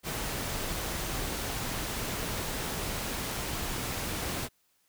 pink noise, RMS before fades -34 dBFS, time 0.03-4.49 s, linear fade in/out 50 ms, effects white hiss -71 dBFS RMS until 4.88 s

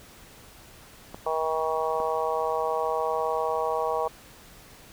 clicks, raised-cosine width 1 ms, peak -23 dBFS, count 2, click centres 1.145 / 2.002 s
harmonic tone, 159.3 Hz, D#3, 41 cents sharp, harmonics 3 / 4 / 5 / 6 / 7, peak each -29 / -30 / -31 / -32 / -32 dBFS, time 1.26-4.08 s, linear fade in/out 5 ms
effects pink hiss -50 dBFS RMS until 4.92 s

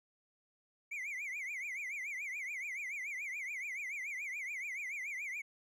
triangle tone with vibrato, 2202 Hz, C#7, 12 cents flat, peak -37 dBFS, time 0.91-5.42 s, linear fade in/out 10 ms, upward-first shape triangle, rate 7 Hz, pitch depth 210 cents each way, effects none

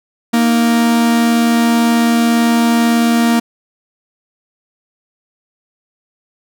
45% pulse tone pair together, 233.1 / 311.2 Hz, A#3 / D#4, 0 / 0 cents, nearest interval perfect fourth, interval 500 cents, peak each -10 / -21 dBFS, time 0.33-3.4 s, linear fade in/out 10 ms, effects none

